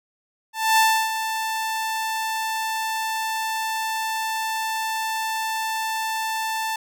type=tone with ADSR envelope; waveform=sawtooth; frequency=885 Hz; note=A5; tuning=10 cents sharp; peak=-10 dBFS; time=0.53-6.76 s; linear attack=250 ms; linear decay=310 ms; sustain=-10 dB; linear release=4 ms; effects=none